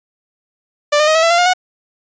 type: tone with pitch steps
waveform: sawtooth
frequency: 589 / 607.7 / 626.9 / 646.8 / 667.3 / 688.4 / 710.2 / 732.7 Hz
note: D5 / D#5 / D#5 / E5 / E5 / F5 / F5 / F#5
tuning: +5 / -41 / +13 / -33 / +21 / -25 / +29 / -17 cents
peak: -6 dBFS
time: 0.92-1.536 s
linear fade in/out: 10 ms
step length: 77 ms
effects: resampled to 16000 Hz